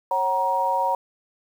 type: tone cluster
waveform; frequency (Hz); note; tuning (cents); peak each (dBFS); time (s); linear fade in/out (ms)
sine; 546 / 753 / 944; C#5 / F#5 / A#5; -26 / +30 / +22; -27 / -27 / -21; 0.11-0.95; 2
effects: 8-bit